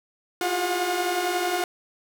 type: tone cluster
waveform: sawtooth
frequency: 338.7 / 355.5 / 404.4 / 722 Hz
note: E4 / F4 / G#4 / F#5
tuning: +47 / +31 / -46 / -43 cents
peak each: -31 / -23 / -30 / -23 dBFS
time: 0.41-1.64 s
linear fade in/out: 2 ms
effects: none